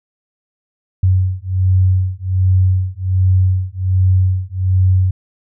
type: beating tone pair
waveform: sine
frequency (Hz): 92.5 / 93.8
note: F#2 / F#2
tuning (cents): 0 / +24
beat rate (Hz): 1.3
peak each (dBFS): -14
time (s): 1.03-5.11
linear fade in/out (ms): 5
effects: none